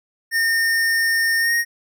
square tone with pitch glide, 1824 to 1865.6 Hz, A#6 to A#6, -38 to +1 cents, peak -17 dBFS, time 0.31-1.65 s, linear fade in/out 50 ms, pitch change +39 cents, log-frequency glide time 1.39-1.54 s, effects none

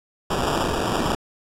blue noise with sample-and-hold, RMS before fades -23 dBFS, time 0.3-1.15 s, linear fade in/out 5 ms, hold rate 2100 Hz, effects low-pass 10000 Hz 12 dB/octave

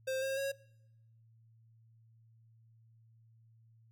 square tone with pitch steps, 525 / 536.7 / 548.6 Hz, C5 / C5 / C#5, +6 / +44 / -18 cents, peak -34 dBFS, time 0.07-0.52 s, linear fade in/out 10 ms, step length 150 ms, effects noise-tail reverb RT60 0.9 s tail -23 dB re dry + added 113 Hz sine -61 dBFS peak until 3.91 s

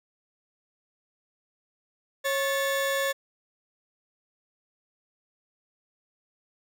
35% pulse tone pair together, 548.1 / 1740 Hz, C#5 / A6, -20 / -20 cents, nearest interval octave + minor sixth, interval 2000 cents, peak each -25 / -27 dBFS, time 2.24-3.13 s, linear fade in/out 20 ms, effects none

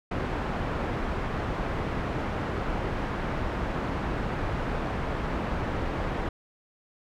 pink low-pass noise, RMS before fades -30 dBFS, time 0.11-6.29 s, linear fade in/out 5 ms, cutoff 1600 Hz, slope 12 dB/octave, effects none

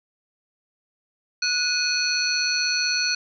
sine tone cluster, 1472 / 2496 / 4237 / 4393 / 5920 Hz, F#6 / D#7 / C8 / C#8 / F#8, -9 / +5 / +21 / -16 / 0 cents, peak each -27 / -27 / -28 / -25 / -30 dBFS, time 1.42-3.15 s, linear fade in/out 5 ms, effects none

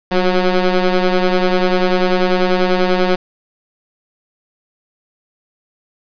20% pulse ring-modulated tone, 183.1 Hz, F#3, 18 cents flat, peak -4 dBFS, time 0.11-3.16 s, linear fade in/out 10 ms, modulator 178 Hz, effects resampled to 11025 Hz + 7-bit

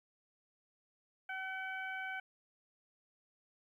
harmonic tone, 760 Hz, F#5, 46 cents sharp, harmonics 1 / 2 / 3 / 4, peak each -45 / -41 / -46 / -56 dBFS, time 1.29-2.2 s, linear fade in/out 5 ms, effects 12-bit

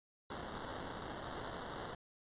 white noise with sample-and-hold, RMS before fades -45 dBFS, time 0.3-1.95 s, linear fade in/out 5 ms, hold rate 2450 Hz, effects resampled to 8000 Hz

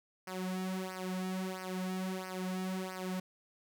sawtooth tone with flanger, 186.2 Hz, F#3, 11 cents sharp, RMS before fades -38 dBFS, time 0.27-3.2 s, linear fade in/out 5 ms, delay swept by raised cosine 0.27 to 3.47 ms, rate 1.5 Hz, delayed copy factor -0.85, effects none

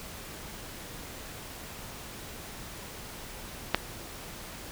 click, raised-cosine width 0.3 ms, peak -5 dBFS, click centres 3.746 s, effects pink hiss -43 dBFS RMS until 4.71 s

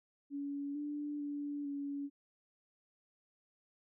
sine tone with pitch steps, 283.2 / 293.4 / 289 / 282.9 Hz, C#4 / D4 / D4 / C#4, +37 / -2 / -28 / +35 cents, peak -37 dBFS, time 0.3-2.1 s, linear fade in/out 50 ms, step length 450 ms, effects none

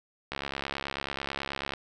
click train, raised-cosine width 0.3 ms, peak -16 dBFS, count 99, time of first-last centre 0.32-1.736 s, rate 69.2 Hz, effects none

